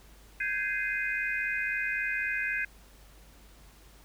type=chord; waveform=sine; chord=Ab major seventh; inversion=third; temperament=just; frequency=1557.4 / 1661.2 / 2077 / 2492 Hz; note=G6 / Ab6 / C7 / Eb7; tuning=-12 / 0 / -13 / +2 cents; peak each=-34 dBFS; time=0.4-2.65 s; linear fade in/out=5 ms; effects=added 50 Hz sine -54 dBFS peak until 4.04 s + pink hiss -58 dBFS RMS until 4.04 s